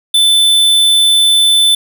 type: tone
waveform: square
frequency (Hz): 3520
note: A7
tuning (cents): 0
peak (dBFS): -7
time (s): 0.14-1.75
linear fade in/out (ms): 5
effects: none